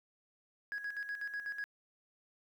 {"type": "tone with tremolo", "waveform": "sine", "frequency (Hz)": 1661.2, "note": "G#6", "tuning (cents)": 0, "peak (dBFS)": -34, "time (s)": [0.72, 1.64], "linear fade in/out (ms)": 0, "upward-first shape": "square", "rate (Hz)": 8.1, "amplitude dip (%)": 65, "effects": ["tanh soft clip ceiling -34 dBFS", "11-bit"]}